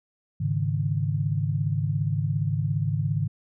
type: chord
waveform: sine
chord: Ab suspended fourth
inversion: none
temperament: just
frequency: 103.83 / 138.43 / 155.74 Hz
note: Ab2 / Db3 / Eb3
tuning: 0 / -2 / +2 cents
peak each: -27 dBFS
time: 0.4-3.28 s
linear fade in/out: 10 ms
effects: none